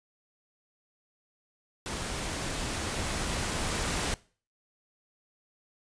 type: noise with level ramp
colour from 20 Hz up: pink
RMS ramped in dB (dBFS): -35 to -30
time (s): 1.86-4.14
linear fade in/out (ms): 0
effects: noise-tail reverb RT60 0.4 s tail -21 dB re dry + resampled to 22050 Hz